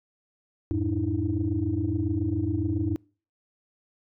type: tone cluster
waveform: sine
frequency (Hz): 87.8 / 106.3 / 298.2 / 325.4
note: F2 / G#2 / D4 / E4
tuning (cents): +10 / +41 / +27 / -22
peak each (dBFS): -29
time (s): 0.71-2.96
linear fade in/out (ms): 0
effects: noise-tail reverb RT60 0.4 s tail -26 dB re dry + tanh soft clip ceiling -14 dBFS